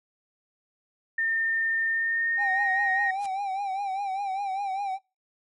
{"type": "tone with pitch glide", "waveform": "sine", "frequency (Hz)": [1812, 1866.2], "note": ["A#6", "A#6"], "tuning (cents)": [-50, 1], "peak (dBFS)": -23, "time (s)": [1.18, 3.11], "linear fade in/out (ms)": 5, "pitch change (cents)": 51, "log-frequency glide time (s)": [1.88, 2.7]}
{"type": "tone with vibrato", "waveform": "triangle", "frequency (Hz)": 784, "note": "G5", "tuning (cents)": 0, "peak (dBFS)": -25, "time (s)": [2.37, 4.99], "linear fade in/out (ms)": 50, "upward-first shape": "triangle", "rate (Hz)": 5, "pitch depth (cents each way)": 86}
{"type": "noise with exponential growth", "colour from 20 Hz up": "white", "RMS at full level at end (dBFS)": -39, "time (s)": [3.14, 3.26], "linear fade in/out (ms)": 2, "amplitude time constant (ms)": 25}
{"effects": ["noise-tail reverb RT60 0.3 s tail -25 dB re dry", "MP3 48 kbps"]}